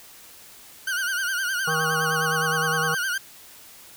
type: tone with vibrato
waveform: 40% pulse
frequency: 1500 Hz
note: F#6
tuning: 23 cents sharp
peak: -23 dBFS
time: 0.87-3.18 s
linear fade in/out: 5 ms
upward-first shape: sine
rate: 9.7 Hz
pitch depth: 100 cents each way
type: harmonic tone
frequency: 158.5 Hz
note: D#3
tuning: 32 cents sharp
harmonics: 1 / 3 / 5 / 7 / 8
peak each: -30 / -30 / -32 / -28 / -32 dBFS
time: 1.67-2.95 s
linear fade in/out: 10 ms
effects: white hiss -47 dBFS RMS until 3.96 s